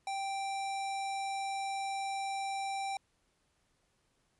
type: tone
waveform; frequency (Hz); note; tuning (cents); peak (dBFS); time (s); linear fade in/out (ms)
square; 784; G5; 0; -35; 0.07-2.97; 2
effects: pink hiss -75 dBFS RMS until 4.39 s + resampled to 24000 Hz